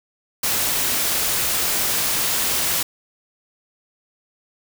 white noise, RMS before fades -21 dBFS, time 0.43-2.83 s, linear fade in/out 5 ms, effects none

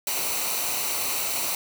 white noise with comb filter, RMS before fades -27 dBFS, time 0.07-1.55 s, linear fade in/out 2 ms, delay 0.59 ms, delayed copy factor -0.6, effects none

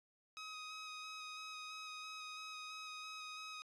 15% pulse tone with vibrato, 1262 Hz, D#6, 24 cents sharp, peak -40 dBFS, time 0.37-3.62 s, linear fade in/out 0 ms, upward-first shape square, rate 3 Hz, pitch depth 11 cents each way, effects resampled to 22050 Hz

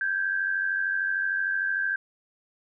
sine tone pair together, 1568 / 1661.2 Hz, G6 / G#6, 0 / 0 cents, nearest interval minor second, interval 100 cents, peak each -25 / -31 dBFS, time 0.01-1.96 s, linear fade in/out 2 ms, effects none

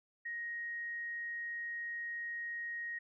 sine tone, 1877 Hz, A#6, 11 cents sharp, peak -38 dBFS, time 0.25-2.99 s, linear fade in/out 10 ms, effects none

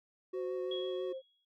triangle tone with vibrato, 370 Hz, F#4, in tune, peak -34 dBFS, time 0.33-1.13 s, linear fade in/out 10 ms, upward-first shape sine, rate 6 Hz, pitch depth 15 cents each way
sine tone with pitch glide, 518 to 527.1 Hz, C5 to C5, -17 to +13 cents, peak -39 dBFS, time 0.33-1.22 s, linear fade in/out 50 ms, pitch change +30 cents, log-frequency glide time 0.69-0.92 s
sine tone with exponential decay, 3322 Hz, G#7, in tune, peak -38 dBFS, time 0.71-1.45 s, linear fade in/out 5 ms, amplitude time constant 160 ms
effects none

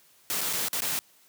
white noise with dropouts, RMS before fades -29 dBFS, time 0.3-0.99 s, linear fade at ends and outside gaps 0 ms, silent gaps 0.408-0.413 / 0.529-0.533 / 0.684-0.73 / 0.805-0.82 s, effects white hiss -60 dBFS RMS until 1.28 s + high-pass 100 Hz 12 dB/octave

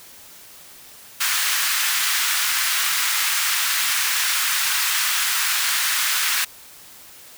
pink high-pass noise, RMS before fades -21 dBFS, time 1.2-6.45 s, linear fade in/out 10 ms, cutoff 1300 Hz, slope 24 dB/octave, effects white hiss -44 dBFS RMS until 7.37 s

